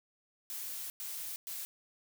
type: noise bursts at uneven times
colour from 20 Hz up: blue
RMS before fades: -41 dBFS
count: 3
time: 0.5-0.9 / 1-1.36 / 1.47-1.65 s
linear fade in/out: 0 ms
effects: none